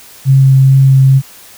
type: tone with vibrato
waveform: sine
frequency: 134.3 Hz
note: C3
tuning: 46 cents sharp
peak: -3 dBFS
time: 0.25-1.22 s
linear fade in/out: 50 ms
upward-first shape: triangle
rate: 2.3 Hz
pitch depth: 10 cents each way
effects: white hiss -37 dBFS RMS until 1.57 s